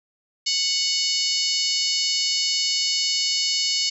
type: harmonic tone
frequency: 738 Hz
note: F#5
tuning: 5 cents flat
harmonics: 3 / 4 / 5 / 6 / 7 / 8 / 9 / 10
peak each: -33 / -28 / -34 / -24 / -26 / -33 / -31 / -34 dBFS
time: 0.46-3.9 s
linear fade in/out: 10 ms
effects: none